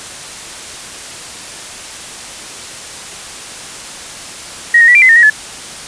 sine tone with pitch steps, 1887 / 1852 / 1950 / 2364 / 2039 / 1826 / 1893 / 1722 Hz, A#6 / A#6 / B6 / D7 / C7 / A#6 / A#6 / A6, +21 / -12 / -23 / +11 / -45 / -36 / +26 / -38 cents, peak -3 dBFS, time 4.74-5.3 s, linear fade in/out 5 ms, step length 70 ms, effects white hiss -28 dBFS RMS until 5.87 s + resampled to 22050 Hz

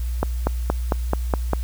accelerating click train, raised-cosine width 1 ms, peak -5 dBFS, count 7, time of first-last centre 0.23-1.533 s, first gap 240 ms, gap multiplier 0.96, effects added 60 Hz sine -22 dBFS peak until 1.63 s + white hiss -45 dBFS RMS until 1.63 s

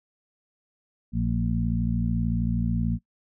harmonic tone with a mistuned harmonic, 58.4 Hz, A#1, 4 cents sharp, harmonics 1 / 2 / 3 / 4, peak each -28 / -28 / -28 / -28 dBFS, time 1.12-2.99 s, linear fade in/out 50 ms, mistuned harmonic 4, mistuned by -39 cents, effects noise-tail reverb RT60 0.1 s tail -23 dB re dry

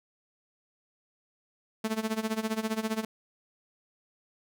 sawtooth tone with tremolo, 220 Hz, A3, in tune, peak -22 dBFS, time 1.84-3.05 s, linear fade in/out 5 ms, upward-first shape sine, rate 15 Hz, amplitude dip 85%, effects none

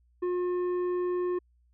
sine tone with tanh clipping, 358 Hz, F4, 43 cents sharp, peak -28 dBFS, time 0.22-1.39 s, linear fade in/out 10 ms, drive 8 dB, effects added 60 Hz sine -62 dBFS peak until 1.73 s

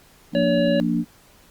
sine chord, Bb major, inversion second, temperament equal, 174.61 / 233.1 / 293.7 Hz, F3 / Bb3 / D4, 0 / 0 / 0 cents, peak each -24 / -22 / -24 dBFS, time 0.32-1.05 s, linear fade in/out 50 ms
harmonic tone, 566 Hz, C#5, 36 cents sharp, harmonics 1 / 3 / 5 / 7, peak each -19 / -32 / -34 / -36 dBFS, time 0.35-0.8 s, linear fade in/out 0 ms
effects pink hiss -53 dBFS RMS until 1.5 s + Opus 48 kbps

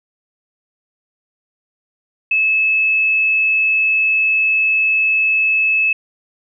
sine tone, 2600 Hz, E7, 24 cents flat, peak -12 dBFS, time 2.31-5.93 s, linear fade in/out 5 ms, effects none

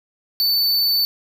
square tone, 4512 Hz, C#8, 30 cents sharp, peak -16 dBFS, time 0.4-1.05 s, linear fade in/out 0 ms, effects none

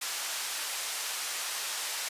white band-pass noise, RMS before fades -35 dBFS, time 0.01-2.09 s, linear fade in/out 10 ms, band 740 to 9000 Hz, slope 12 dB/octave, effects resampled to 32000 Hz

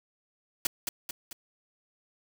white noise with echo, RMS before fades -27 dBFS, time 0.65-0.67 s, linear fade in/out 2 ms, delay 220 ms, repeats 3, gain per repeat -5 dB, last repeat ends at 1.33 s, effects none

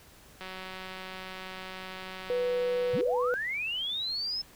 click train, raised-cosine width 0.3 ms, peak -25 dBFS, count 487, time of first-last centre 0.41-3.009 s, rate 187 Hz
sine tone, 493.9 Hz, B4, in tune, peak -26 dBFS, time 2.3-3.34 s, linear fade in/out 0 ms
sine linear sweep, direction up, 83.4 to 5270 Hz, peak -30 dBFS, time 2.93-4.42 s, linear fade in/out 10 ms
effects pink hiss -55 dBFS RMS until 4.55 s

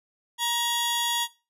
sawtooth tone pair together, 944 / 3364 Hz, A#5 / G#7, +22 / +22 cents, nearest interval octave + minor seventh, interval 2200 cents, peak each -23 dBFS, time 0.38-1.28 s, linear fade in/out 50 ms, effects noise-tail reverb RT60 0.3 s tail -19 dB re dry + resampled to 32000 Hz

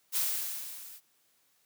blue noise with level ramp, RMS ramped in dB -27 to -50 dBFS, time 0.12-1.01 s, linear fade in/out 50 ms, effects white hiss -70 dBFS RMS until 1.65 s + high-pass 100 Hz 12 dB/octave

